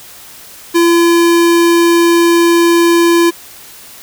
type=tone; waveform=square; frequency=340 Hz; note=F4; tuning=46 cents flat; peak=-7 dBFS; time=0.74-3.31 s; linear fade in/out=20 ms; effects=white hiss -35 dBFS RMS until 4.02 s